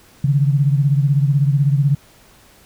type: beating tone pair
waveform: sine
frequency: 138.9 / 154.9 Hz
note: C#3 / D#3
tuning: +4 / -7 cents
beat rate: 16 Hz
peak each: -13 / -19 dBFS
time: 0.24-1.95 s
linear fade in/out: 5 ms
effects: pink hiss -49 dBFS RMS until 2.65 s